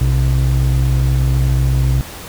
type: ring-modulated tone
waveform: triangle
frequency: 95.2 Hz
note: F#2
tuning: 50 cents sharp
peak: -6 dBFS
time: 0.01-2.01 s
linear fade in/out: 0 ms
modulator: 34.1 Hz
effects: pink hiss -32 dBFS RMS until 2.28 s